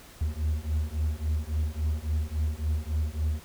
triangle beating tone pair, 75 / 78.6 Hz, D2 / D#2, +37 / +18 cents, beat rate 3.6 Hz, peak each -27 dBFS, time 0.21-3.4 s, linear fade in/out 5 ms, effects pink hiss -50 dBFS RMS until 3.44 s

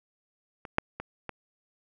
clicks, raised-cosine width 0.5 ms, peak -25 / -7 / -20 / -20 dBFS, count 4, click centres 0.652 / 0.784 / 1 / 1.293 s, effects none

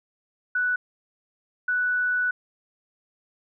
sine tone bursts at uneven times, 1482 Hz, F#6, 2 cents sharp, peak -21 dBFS, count 2, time 0.55-0.76 / 1.68-2.31 s, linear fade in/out 5 ms, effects none

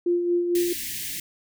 sine tone with tremolo, 349.2 Hz, F4, in tune, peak -18 dBFS, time 0.06-0.73 s, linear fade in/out 5 ms, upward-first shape sine, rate 4.4 Hz, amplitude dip 45%
white band-stop noise, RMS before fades -32 dBFS, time 0.55-1.2 s, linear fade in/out 2 ms, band 360 to 1700 Hz, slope 96 dB/octave
effects none

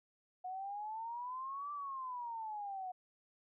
sine exponential two-way sweep, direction up then down, 728 to 1174.7 to 728 Hz, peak -40 dBFS, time 0.44-2.92 s, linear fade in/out 10 ms, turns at 1.72 s, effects none

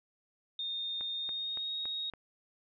sine tone with pitch glide, 3658 to 3756 Hz, A#7 to A#7, -33 to +12 cents, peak -34 dBFS, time 0.59-2.1 s, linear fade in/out 2 ms, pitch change +45 cents, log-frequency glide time 1.13-1.75 s
click train, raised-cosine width 0.5 ms, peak -32 dBFS, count 5, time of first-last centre 1.01-2.137 s, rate 3.55 Hz
effects none

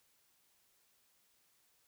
silence, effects white hiss -73 dBFS RMS until 1.87 s

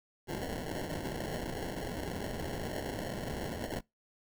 white noise with sample-and-hold, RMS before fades -38 dBFS, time 0.27-3.81 s, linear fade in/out 20 ms, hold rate 1225 Hz, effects noise-tail reverb RT60 0.2 s tail -25 dB re dry

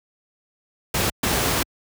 pink noise bursts at uneven times, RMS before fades -21 dBFS, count 2, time 0.94-1.1 / 1.23-1.63 s, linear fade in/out 5 ms, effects high-pass 60 Hz 12 dB/octave

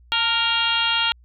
harmonic tone with a mistuned harmonic, 466.2 Hz, A#4, in tune, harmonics 2 / 3 / 4 / 5 / 6 / 7 / 8 / 9, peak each -27 / -25 / -33 / -31 / -23 / -23 / -33 / -32 dBFS, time 0.12-1.12 s, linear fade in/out 0 ms, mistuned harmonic 2, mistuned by -45 cents, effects added 60 Hz sine -48 dBFS peak until 1.24 s

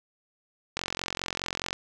click train, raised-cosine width 0.2 ms, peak -12 dBFS, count 44, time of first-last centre 0.77-1.73 s, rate 44.8 Hz, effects none

